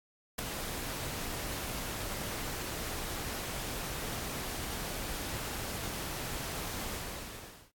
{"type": "noise with ADSR envelope", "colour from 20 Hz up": "pink", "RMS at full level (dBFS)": -29, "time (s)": [0.38, 7.72], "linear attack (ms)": 11, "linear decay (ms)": 4, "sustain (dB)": -9, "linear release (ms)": 850, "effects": ["AAC 64 kbps"]}